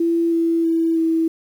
sine tone with pitch steps, 335.5 / 332.2 / 329 / 325.8 Hz, E4 / E4 / E4 / E4, +31 / +13 / -3 / -20 cents, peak -15 dBFS, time 0-1.28 s, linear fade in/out 5 ms, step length 320 ms, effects 8-bit

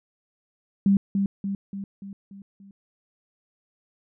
sine tone with echo, 197.5 Hz, G3, 13 cents sharp, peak -15 dBFS, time 0.86-0.97 s, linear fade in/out 2 ms, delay 290 ms, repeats 6, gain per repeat -5 dB, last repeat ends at 2.71 s, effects none

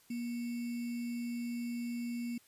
sine tone with sample-and-hold, 237.9 Hz, A#3, 35 cents sharp, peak -35 dBFS, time 0.1-2.38 s, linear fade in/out 5 ms, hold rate 2450 Hz, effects white hiss -65 dBFS RMS until 2.47 s + resampled to 32000 Hz

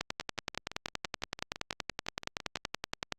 two click trains, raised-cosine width 0.2 ms, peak -14 / -22 dBFS, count 34 / 15, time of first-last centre 0.01-3.123 / 0.21-2.571 s, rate 10.6 / 5.93 Hz, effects Opus 48 kbps

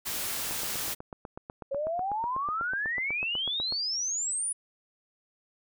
white noise, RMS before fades -33 dBFS, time 0.05-0.95 s, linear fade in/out 20 ms
click train, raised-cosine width 1 ms, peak -25 dBFS, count 27, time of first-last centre 0.51-3.724 s, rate 8.09 Hz
sine exponential sweep, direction up, 538 to 9956 Hz, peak -28 dBFS, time 1.71-4.53 s, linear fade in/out 10 ms
effects none

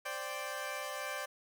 15% pulse chord, C suspended second, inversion none, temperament equal, 523.3 / 587.3 / 784 Hz, C5 / D5 / G5, 0 / 0 / 0 cents, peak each -37 / -34 / -38 dBFS, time 0.05-1.26 s, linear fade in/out 10 ms, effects none

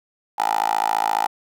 10% pulse tone with high-pass filter, 54.6 Hz, A1, 13 cents flat, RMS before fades -21 dBFS, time 0.38-1.27 s, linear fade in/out 10 ms, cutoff 840 Hz, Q 7.4, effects none

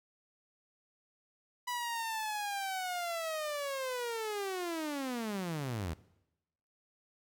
sawtooth linear sweep, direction down, 987.8 to 73.6 Hz, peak -31 dBFS, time 1.67-5.94 s, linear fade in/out 10 ms, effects noise-tail reverb RT60 0.9 s tail -20 dB re dry

